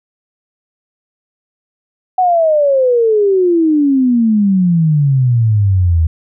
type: exponential sweep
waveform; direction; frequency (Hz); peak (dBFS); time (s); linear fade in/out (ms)
sine; down; 752 to 78.6; -8; 2.18-6.07; 5
effects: none